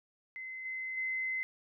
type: tone with level steps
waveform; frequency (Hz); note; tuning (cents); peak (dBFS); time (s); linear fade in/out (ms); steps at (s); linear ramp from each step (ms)
sine; 2053; C7; -33; -40 / -36 / -32; 0.36-1.43; 0; 0.65 / 0.97; 5
effects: none